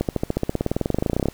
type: accelerating click train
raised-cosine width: 2 ms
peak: -7 dBFS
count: 27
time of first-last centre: 0.01-1.285 s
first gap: 78 ms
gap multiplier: 0.96
effects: pink hiss -48 dBFS RMS until 1.33 s